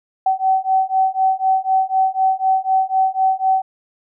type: beating tone pair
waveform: sine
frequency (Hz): 760 / 764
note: F#5 / G5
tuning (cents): +46 / -45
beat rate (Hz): 4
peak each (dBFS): -17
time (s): 0.26-3.62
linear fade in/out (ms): 5
effects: none